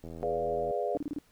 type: click train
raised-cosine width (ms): 2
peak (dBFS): -30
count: 56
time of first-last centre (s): 0.04-0.709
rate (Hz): 82.2
type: chord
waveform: sine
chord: G# diminished seventh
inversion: none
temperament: equal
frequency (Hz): 415.3 / 493.9 / 587.3 / 698.5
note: G#4 / B4 / D5 / F5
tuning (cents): 0 / 0 / 0 / 0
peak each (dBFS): -34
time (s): 0.23-0.97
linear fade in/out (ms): 0
type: tone bursts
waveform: sine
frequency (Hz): 293.7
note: D4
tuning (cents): 0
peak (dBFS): -31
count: 5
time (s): 0.95-1.186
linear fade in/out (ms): 0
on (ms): 24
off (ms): 29
effects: pink hiss -65 dBFS RMS until 1.31 s